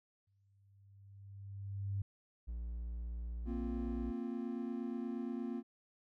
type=tone with exponential growth; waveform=sine; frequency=99 Hz; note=G2; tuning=18 cents sharp; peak=-33 dBFS; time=0.27-2.02 s; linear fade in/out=5 ms; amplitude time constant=380 ms
type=tone; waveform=triangle; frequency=58 Hz; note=A#1; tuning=8 cents flat; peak=-37 dBFS; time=2.47-4.12 s; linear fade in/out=20 ms
type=chord; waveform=triangle; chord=Bb suspended second; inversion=none; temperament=equal; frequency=233.1 / 261.6 / 349.2 Hz; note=Bb3 / C4 / F4; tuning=0 / 0 / 0 cents; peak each=-38 / -40 / -43 dBFS; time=3.45-5.63 s; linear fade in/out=50 ms
effects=tanh soft clip ceiling -26 dBFS